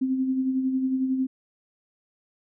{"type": "tone with tremolo", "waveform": "sine", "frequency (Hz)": 261.6, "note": "C4", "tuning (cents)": 0, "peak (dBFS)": -20, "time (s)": [0.01, 1.27], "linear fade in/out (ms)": 10, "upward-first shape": "sine", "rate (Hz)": 11, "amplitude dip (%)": 45, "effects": []}